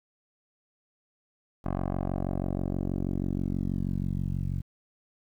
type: tone with low-pass filter sweep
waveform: 10% pulse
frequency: 46.25 Hz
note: F#1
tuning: in tune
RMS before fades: -30 dBFS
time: 1.64-4.62 s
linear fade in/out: 20 ms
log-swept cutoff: 1000 to 130 Hz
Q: 1.4
effects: 10-bit